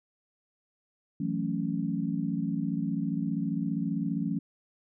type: chord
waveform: sine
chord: F# minor seventh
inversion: third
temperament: equal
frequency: 164.81 / 185 / 220 / 277.2 Hz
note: E3 / F#3 / A3 / C#4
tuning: 0 / 0 / 0 / 0 cents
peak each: -33 dBFS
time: 1.2-4.39 s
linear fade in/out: 5 ms
effects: none